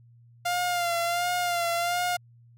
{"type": "tone with vibrato", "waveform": "sawtooth", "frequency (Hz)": 698, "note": "F5", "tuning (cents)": -1, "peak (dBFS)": -21, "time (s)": [0.45, 2.17], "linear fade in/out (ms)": 10, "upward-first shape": "sine", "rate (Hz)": 1.4, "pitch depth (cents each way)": 42, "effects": ["added 118 Hz sine -52 dBFS peak until 2.57 s"]}